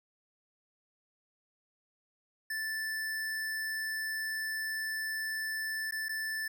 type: tone with dropouts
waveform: square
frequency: 1759 Hz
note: A6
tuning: 1 cent flat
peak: -34 dBFS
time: 2.5-6.48 s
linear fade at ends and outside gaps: 5 ms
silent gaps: 5.911-5.922 / 6.085-6.092 s
effects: none